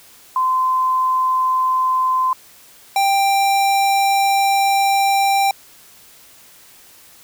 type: tone pair in turn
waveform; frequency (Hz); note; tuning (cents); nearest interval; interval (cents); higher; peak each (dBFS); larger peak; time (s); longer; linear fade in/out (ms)
sine / square; 1031 / 788.4; C6 / G5; -26 / +10; perfect fourth; 464; first; -14; neither; 0.36-2.33 / 2.96-5.51; second; 2
effects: white hiss -46 dBFS RMS until 7.23 s